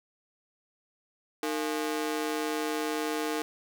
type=ring-modulated tone; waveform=sawtooth; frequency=383.5 Hz; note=G4; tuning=38 cents flat; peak=-22 dBFS; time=1.43-3.42 s; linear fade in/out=0 ms; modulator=75.4 Hz; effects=none